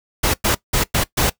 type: noise bursts at uneven times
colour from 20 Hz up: pink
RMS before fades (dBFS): -17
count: 5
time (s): 0.23-0.34 / 0.44-0.55 / 0.73-0.84 / 0.94-1.04 / 1.17-1.3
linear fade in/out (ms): 10
effects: noise-tail reverb RT60 0.1 s tail -19 dB re dry